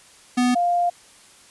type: tone pair in turn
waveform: square / sine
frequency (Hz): 247.6 / 700.3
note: B3 / F5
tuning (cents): +5 / +5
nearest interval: octave + tritone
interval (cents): 1800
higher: second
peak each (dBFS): -17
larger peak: neither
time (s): 0.37-0.55 / 0.55-0.9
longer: second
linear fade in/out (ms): 10
effects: white hiss -50 dBFS RMS until 1.5 s + resampled to 24000 Hz